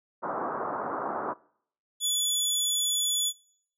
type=low-pass noise; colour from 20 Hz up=white; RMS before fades=-31 dBFS; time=0.22-1.34 s; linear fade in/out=20 ms; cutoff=1300 Hz; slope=48 dB/octave
type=tone; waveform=20% pulse; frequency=3434 Hz; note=A7; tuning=43 cents flat; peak=-19 dBFS; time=2-3.33 s; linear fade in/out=50 ms
effects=noise-tail reverb RT60 0.6 s tail -22 dB re dry + high-pass 300 Hz 12 dB/octave